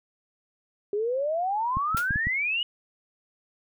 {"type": "exponential sweep", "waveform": "sine", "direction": "up", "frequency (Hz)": [398.9, 2960], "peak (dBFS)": -24, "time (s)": [0.93, 2.63], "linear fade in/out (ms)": 2}
{"type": "clicks", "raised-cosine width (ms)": 5, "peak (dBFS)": -18, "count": 5, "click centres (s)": [1.77, 1.947, 2.108, 2.159, 2.27]}
{"type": "noise with exponential decay", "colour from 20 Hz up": "white", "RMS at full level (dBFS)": -30, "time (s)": [1.97, 2.1], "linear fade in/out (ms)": 0, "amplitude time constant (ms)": 28}
{"effects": []}